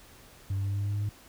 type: tone with pitch steps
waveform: sine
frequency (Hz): 97.6 / 98.45 / 99.31 / 100.17 / 101.04 / 101.92 / 102.81 / 103.7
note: G2 / G2 / G2 / G2 / G#2 / G#2 / G#2 / G#2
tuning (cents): -7 / +8 / +23 / +38 / -47 / -32 / -17 / -2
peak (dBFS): -25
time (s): 0.5-1.092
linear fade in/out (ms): 5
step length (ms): 74
effects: tanh soft clip ceiling -26 dBFS + pink hiss -54 dBFS RMS until 1.28 s